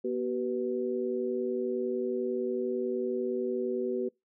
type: tone cluster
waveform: sine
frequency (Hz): 242.5 / 380.3 / 491.3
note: B3 / F#4 / B4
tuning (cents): -31 / +48 / -9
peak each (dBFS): -35 / -30 / -35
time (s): 0.04-4.09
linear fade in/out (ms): 10
effects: noise-tail reverb RT60 0.2 s tail -25 dB re dry